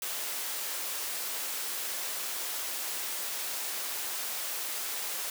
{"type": "high-pass noise", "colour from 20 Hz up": "white", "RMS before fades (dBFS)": -35, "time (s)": [0.02, 5.3], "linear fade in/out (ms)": 2, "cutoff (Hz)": 390, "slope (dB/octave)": 12, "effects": []}